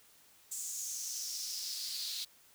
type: noise with high-pass filter sweep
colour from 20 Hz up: pink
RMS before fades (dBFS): -40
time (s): 0.51-2.25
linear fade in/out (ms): 10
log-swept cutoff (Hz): 7400 to 4000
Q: 4.4
effects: white hiss -63 dBFS RMS until 2.54 s